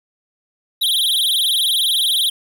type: tone with vibrato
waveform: square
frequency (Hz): 3520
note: A7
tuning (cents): 0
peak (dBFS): -15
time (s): 0.81-2.3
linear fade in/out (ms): 10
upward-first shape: sine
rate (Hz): 20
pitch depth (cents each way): 210
effects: 8-bit